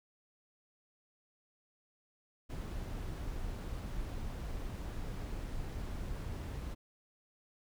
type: noise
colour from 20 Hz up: brown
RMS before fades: -40 dBFS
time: 2.49-6.75 s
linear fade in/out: 20 ms
effects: none